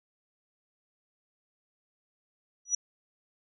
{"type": "tone with exponential growth", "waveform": "sine", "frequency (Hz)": 5850, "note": "F#8", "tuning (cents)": -21, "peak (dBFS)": -20, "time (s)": [2.65, 2.75], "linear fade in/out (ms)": 5, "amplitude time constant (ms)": 20, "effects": []}